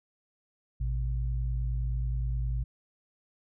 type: tone pair together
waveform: sine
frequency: 56.18 / 125.8 Hz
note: A1 / B2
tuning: +37 / +32 cents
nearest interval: octave + major second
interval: 1395 cents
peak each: -28 / -34 dBFS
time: 0.8-2.64 s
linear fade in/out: 10 ms
effects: none